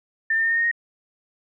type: tone with pitch steps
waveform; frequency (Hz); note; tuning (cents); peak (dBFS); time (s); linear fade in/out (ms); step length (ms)
sine; 1792 / 1806.6 / 1821.2 / 1836 / 1850.9 / 1865.9; A6 / A6 / A#6 / A#6 / A#6 / A#6; +31 / +45 / -41 / -27 / -13 / +1; -18; 0.3-0.714; 5; 69
effects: none